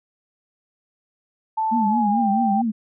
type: tone with pitch glide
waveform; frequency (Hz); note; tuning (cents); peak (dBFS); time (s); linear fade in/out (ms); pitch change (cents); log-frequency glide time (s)
sine; 880 to 784; A5 to G5; 0 to 0; -19; 1.57-2.62; 10; -200; 1.81-2.3
type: tone with vibrato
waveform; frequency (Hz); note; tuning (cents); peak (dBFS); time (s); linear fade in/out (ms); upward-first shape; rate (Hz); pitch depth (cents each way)
sine; 219.1; A3; -7; -19; 1.71-2.72; 20; triangle; 4.6; 170
effects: none